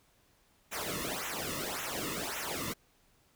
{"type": "noise with flanger", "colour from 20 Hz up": "pink", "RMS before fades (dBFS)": -37, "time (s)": [0.71, 2.74], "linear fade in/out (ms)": 20, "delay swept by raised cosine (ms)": [0.21, 1.31], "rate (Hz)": 1.8, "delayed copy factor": -0.9, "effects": ["pink hiss -68 dBFS RMS until 3.35 s"]}